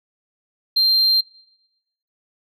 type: tone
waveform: sine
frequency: 4168 Hz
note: C8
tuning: 7 cents flat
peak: -11 dBFS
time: 0.76-1.21 s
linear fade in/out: 10 ms
effects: noise-tail reverb RT60 0.9 s tail -22 dB re dry + tanh soft clip ceiling -12 dBFS